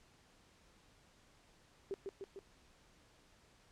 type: tone with echo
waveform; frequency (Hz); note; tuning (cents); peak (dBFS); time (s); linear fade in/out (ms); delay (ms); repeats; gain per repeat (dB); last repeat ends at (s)
sine; 392; G4; 0; -37; 1.91-1.94; 0; 150; 3; -3; 2.39
effects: pink hiss -67 dBFS RMS until 3.71 s + low-pass 8000 Hz 12 dB/octave